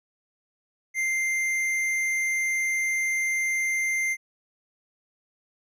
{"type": "tone with tanh clipping", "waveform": "triangle", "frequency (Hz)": 2093, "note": "C7", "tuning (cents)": 0, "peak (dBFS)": -25, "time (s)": [0.94, 4.17], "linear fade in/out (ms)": 50, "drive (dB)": 15, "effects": []}